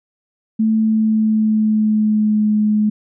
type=tone with pitch glide; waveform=sine; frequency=220 to 212.1 Hz; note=A3 to G#3; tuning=0 to +37 cents; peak=-12 dBFS; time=0.59-2.9 s; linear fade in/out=10 ms; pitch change=-63 cents; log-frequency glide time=0.74-2.5 s; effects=none